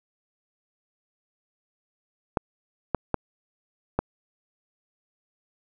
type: clicks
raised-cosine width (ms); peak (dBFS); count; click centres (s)
1; -8; 4; 2.372 / 2.947 / 3.143 / 3.99
effects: none